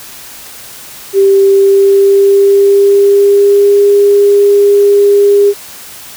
sine tone with pitch glide, 392 to 404.9 Hz, G4 to G#4, 0 to -44 cents, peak -3 dBFS, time 1.13-5.54 s, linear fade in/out 50 ms, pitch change +56 cents, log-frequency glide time 1.41-3.84 s, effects white hiss -30 dBFS RMS until 6.16 s

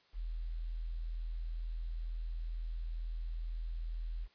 sine tone with quantisation, 41.07 Hz, E1, 6 cents flat, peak -36 dBFS, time 0.13-4.28 s, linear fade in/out 50 ms, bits 11, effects white hiss -68 dBFS RMS until 4.34 s + resampled to 11025 Hz

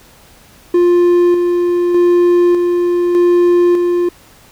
triangle tone with tremolo, 351 Hz, F4, 9 cents sharp, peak -5 dBFS, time 0.74-4.09 s, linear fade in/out 5 ms, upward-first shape square, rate 0.83 Hz, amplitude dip 35%, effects pink hiss -44 dBFS RMS until 4.51 s

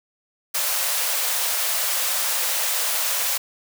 white high-pass noise, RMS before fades -23 dBFS, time 0.54-3.38 s, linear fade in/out 10 ms, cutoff 480 Hz, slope 96 dB/octave, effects none

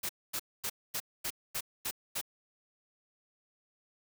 white noise bursts, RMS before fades -35 dBFS, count 8, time 0.03-2.214 s, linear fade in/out 10 ms, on 63 ms, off 240 ms, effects none

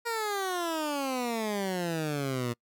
15% pulse exponential sweep, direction down, 475.1 to 117.1 Hz, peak -23 dBFS, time 0.05-2.54 s, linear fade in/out 20 ms, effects noise-tail reverb RT60 0.1 s tail -26 dB re dry

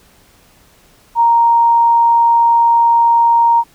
sine tone, 932.3 Hz, A#5, in tune, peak -7 dBFS, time 1.15-3.64 s, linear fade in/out 50 ms, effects pink hiss -49 dBFS RMS until 3.74 s

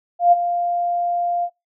sine tone with ADSR envelope, 698.5 Hz, F5, in tune, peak -7 dBFS, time 0.19-1.5 s, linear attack 130 ms, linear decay 25 ms, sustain -11 dB, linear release 64 ms, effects noise-tail reverb RT60 0.2 s tail -23 dB re dry

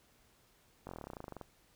slowing click train, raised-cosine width 1 ms, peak -30 dBFS, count 18, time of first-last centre 0.87-1.413 s, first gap 21 ms, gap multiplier 1.05, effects pink hiss -68 dBFS RMS until 1.75 s

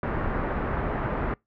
pink low-pass noise, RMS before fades -28 dBFS, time 0.03-1.34 s, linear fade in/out 2 ms, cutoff 1700 Hz, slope 24 dB/octave, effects noise-tail reverb RT60 0.2 s tail -26 dB re dry

